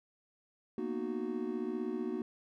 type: chord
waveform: triangle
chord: B major seventh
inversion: third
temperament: just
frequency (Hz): 231.5 / 246.9 / 308.7 / 370.4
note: A#3 / B3 / D#4 / F#4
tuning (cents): -12 / 0 / -14 / +2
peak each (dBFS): -38 / -39 / -38 / -36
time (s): 0.78-2.22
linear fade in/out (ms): 2
effects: none